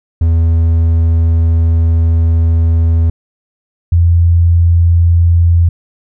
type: tone pair in turn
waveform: triangle / sine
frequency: 82.41 / 85.27 Hz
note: E2 / F2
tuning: 0 / -41 cents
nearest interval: minor second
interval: 59 cents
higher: second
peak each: -5 dBFS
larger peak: neither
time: 0.21-3.1 / 3.92-5.69 s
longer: first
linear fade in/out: 5 ms
effects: none